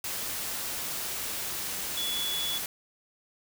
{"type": "tone in noise", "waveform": "sine", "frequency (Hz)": 3409, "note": "G#7", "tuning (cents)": 45, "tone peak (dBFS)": -30, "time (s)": [1.97, 2.58], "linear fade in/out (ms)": 2, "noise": "white", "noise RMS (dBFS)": -34, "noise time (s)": [0.04, 2.66], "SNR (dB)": 1, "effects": []}